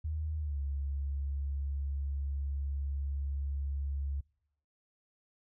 sine tone with pitch glide, 77.4 to 69.76 Hz, D#2 to C#2, -9 to +12 cents, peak -32 dBFS, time 0.04-4.21 s, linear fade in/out 10 ms, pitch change -179 cents, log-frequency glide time 0.38-0.59 s, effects noise-tail reverb RT60 0.9 s tail -26 dB re dry

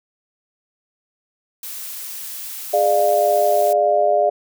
blue noise, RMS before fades -31 dBFS, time 1.63-3.73 s, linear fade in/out 2 ms
sine chord, D diminished, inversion second, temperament equal with one note detuned, 415.3 / 596.6 / 698.5 Hz, Ab4 / D5 / F5, 0 / +27 / 0 cents, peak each -22 / -16 / -17 dBFS, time 2.73-4.3 s, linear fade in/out 10 ms
effects none

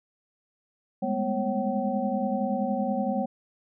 sine tone cluster, 201.4 / 212 / 245.7 / 545 / 763 Hz, G3 / G#3 / B3 / C#5 / G5, +47 / +36 / -9 / -29 / -47 cents, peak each -31 dBFS, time 1.02-3.26 s, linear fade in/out 10 ms, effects none

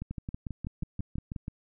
two click trains, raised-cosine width 5 ms, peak -23 / -23 dBFS, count 8 / 10, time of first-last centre 0.11-1.362 / 0.02-1.481 s, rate 5.59 / 6.16 Hz, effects none

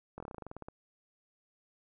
slowing click train, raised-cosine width 1 ms, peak -29 dBFS, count 14, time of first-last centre 0.18-0.685 s, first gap 22 ms, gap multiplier 1.09, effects none

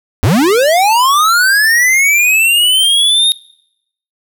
square linear sweep, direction up, 70.5 to 3729 Hz, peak -8 dBFS, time 0.23-3.32 s, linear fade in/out 0 ms, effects noise-tail reverb RT60 0.8 s tail -24 dB re dry

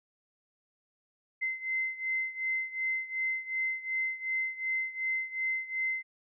sine beating tone pair, 2065 / 2067.7 Hz, C7 / C7, -23 / -21 cents, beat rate 2.7 Hz, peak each -32 / -35 dBFS, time 1.41-6.03 s, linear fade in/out 20 ms, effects none

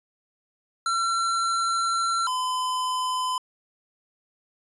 square tone pair in turn, 1356 / 1015.9 Hz, E6 / B5, +49 / +49 cents, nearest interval perfect fourth, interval 500 cents, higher first, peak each -23 / -25 dBFS, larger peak first, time 0.86-2.27 / 2.27-3.38 s, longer first, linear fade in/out 2 ms, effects resampled to 24000 Hz

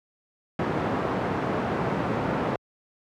pink band-pass noise, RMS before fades -27 dBFS, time 0.59-2.56 s, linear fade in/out 2 ms, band 140 to 1200 Hz, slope 12 dB/octave, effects high-pass 60 Hz 12 dB/octave

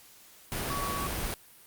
sine tone in noise, 1128 Hz, C#6, 30 cents sharp, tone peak -33 dBFS, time 0.7-1.07 s, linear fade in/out 0 ms, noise pink, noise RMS -33 dBFS, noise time 0.52-1.34 s, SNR -3 dB, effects white hiss -55 dBFS RMS until 1.66 s + Opus 48 kbps

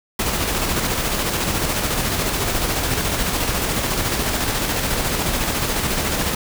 pink noise with tremolo, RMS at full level -20 dBFS, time 0.19-6.35 s, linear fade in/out 5 ms, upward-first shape square, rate 14 Hz, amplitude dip 30%, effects none

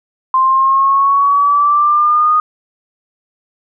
sine exponential sweep, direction up, 1043 to 1238 Hz, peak -8 dBFS, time 0.34-2.4 s, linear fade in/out 2 ms, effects none

